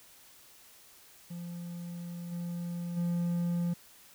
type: tone with level steps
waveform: triangle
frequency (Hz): 173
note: F3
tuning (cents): -16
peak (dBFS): -36 / -32 / -26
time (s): 1.3-3.74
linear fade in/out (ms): 10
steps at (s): 2.31 / 2.96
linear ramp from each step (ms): 20
effects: white hiss -57 dBFS RMS until 4.14 s